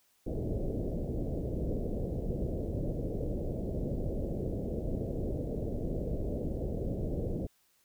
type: low-pass noise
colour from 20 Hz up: pink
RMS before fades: -34 dBFS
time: 0.26-7.47 s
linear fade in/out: 10 ms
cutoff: 600 Hz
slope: 48 dB/octave
effects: white hiss -70 dBFS RMS until 7.84 s